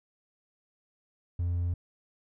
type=tone; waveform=triangle; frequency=87.31 Hz; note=F2; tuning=in tune; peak=-24 dBFS; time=1.39-1.74 s; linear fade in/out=5 ms; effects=tanh soft clip ceiling -21 dBFS